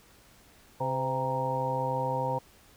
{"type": "harmonic tone with a mistuned harmonic", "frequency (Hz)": 133.1, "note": "C3", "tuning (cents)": 30, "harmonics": [1, 2, 3, 4, 5, 6, 7], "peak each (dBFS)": [-34, -41, -43, -32, -42, -37, -31], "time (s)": [0.8, 2.39], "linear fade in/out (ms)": 10, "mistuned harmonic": 4, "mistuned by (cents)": -56, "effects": ["pink hiss -58 dBFS RMS until 2.76 s"]}